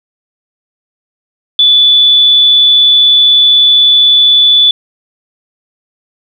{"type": "tone", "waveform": "sine", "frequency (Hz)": 3468, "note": "A7", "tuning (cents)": -26, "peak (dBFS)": -3, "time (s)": [1.59, 4.71], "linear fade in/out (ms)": 2, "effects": ["7-bit"]}